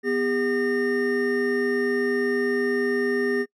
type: tone cluster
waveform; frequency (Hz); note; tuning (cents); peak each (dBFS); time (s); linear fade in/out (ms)
triangle; 247.8 / 403.5 / 1828; B3 / G#4 / A#6; +6 / -50 / -34; -25 / -21 / -27; 0.03-3.46; 50
effects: noise-tail reverb RT60 0.1 s tail -24 dB re dry